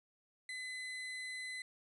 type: tone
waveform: 35% pulse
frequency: 2020 Hz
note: B6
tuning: 39 cents sharp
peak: -40 dBFS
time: 0.49-1.62 s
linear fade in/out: 2 ms
effects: resampled to 24000 Hz